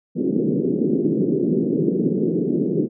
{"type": "band-pass noise", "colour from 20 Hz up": "white", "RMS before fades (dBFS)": -20, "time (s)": [0.15, 2.89], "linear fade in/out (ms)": 50, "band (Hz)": [150, 420], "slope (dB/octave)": 48, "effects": []}